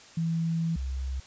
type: tone pair in turn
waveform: sine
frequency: 164.81 / 66.01 Hz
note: E3 / C2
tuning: 0 / +16 cents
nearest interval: octave + major third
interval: 1584 cents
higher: first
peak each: -25 / -29 dBFS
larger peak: first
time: 0.17-0.76 / 0.76-1.2 s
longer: first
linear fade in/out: 5 ms
effects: white hiss -51 dBFS RMS until 1.26 s + resampled to 16000 Hz